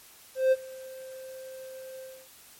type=tone with ADSR envelope; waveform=triangle; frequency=523 Hz; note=C5; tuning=1 cent flat; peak=-15 dBFS; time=0.35-2.29 s; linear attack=170 ms; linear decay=36 ms; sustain=-23 dB; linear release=260 ms; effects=white hiss -53 dBFS RMS until 2.59 s + MP3 64 kbps